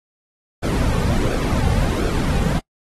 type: noise with flanger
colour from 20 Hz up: brown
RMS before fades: -19 dBFS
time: 0.62-2.6 s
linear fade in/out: 20 ms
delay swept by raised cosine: 1 to 3.1 ms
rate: 1.4 Hz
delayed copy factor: -0.6
effects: noise-tail reverb RT60 0.1 s tail -25 dB re dry + AAC 32 kbps